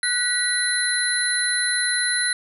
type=tone cluster; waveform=sine; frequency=1488 / 1944 / 4061 / 10340 Hz; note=F#6 / B6 / B7 / E9; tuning=+9 / -28 / +48 / -34 cents; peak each=-25 dBFS; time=0.03-2.33 s; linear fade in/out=2 ms; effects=none